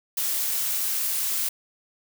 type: noise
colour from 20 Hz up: blue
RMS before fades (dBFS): -26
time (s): 0.17-1.49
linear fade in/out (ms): 5
effects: none